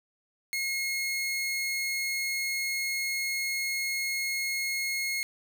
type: tone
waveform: sawtooth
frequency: 2160 Hz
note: C#7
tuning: 45 cents flat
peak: -25 dBFS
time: 0.53-5.23 s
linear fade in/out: 0 ms
effects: 11-bit